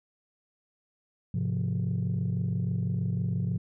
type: chord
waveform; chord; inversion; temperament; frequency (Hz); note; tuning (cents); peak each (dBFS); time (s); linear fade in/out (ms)
sine; F minor; first; just; 104.77 / 130.96 / 174.61; Ab2 / C3 / F3; +16 / +2 / 0; -29; 1.34-3.58; 5
effects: tanh soft clip ceiling -22 dBFS